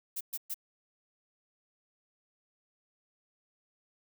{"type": "noise bursts", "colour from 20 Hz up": "violet", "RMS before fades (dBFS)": -36, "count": 3, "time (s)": [0.16, 0.544], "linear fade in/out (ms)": 10, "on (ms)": 48, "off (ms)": 120, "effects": []}